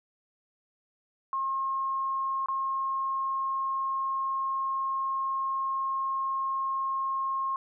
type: tone with dropouts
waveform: sine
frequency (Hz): 1074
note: C6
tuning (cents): +45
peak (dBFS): -27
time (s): 1.33-7.56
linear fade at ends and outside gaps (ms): 1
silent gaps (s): 2.46-2.485
effects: none